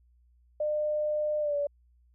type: tone with pitch glide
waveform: sine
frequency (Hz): 603 to 576.1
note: D5 to D5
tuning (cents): +46 to -33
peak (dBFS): -26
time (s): 0.6-1.67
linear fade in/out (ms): 5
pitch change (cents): -79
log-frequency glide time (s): 1.4-1.56
effects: added 60 Hz sine -60 dBFS peak until 2.14 s